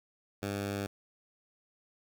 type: tone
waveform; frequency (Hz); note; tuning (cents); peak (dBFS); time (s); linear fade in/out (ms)
10% pulse; 100.2; G2; +38; -25; 0.42-0.87; 10
effects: 11-bit